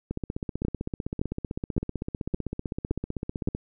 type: two click trains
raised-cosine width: 3 ms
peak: -13 / -17 dBFS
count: 6 / 55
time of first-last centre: 0.65-3.475 / 0.11-3.549 s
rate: 1.77 / 15.7 Hz
effects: none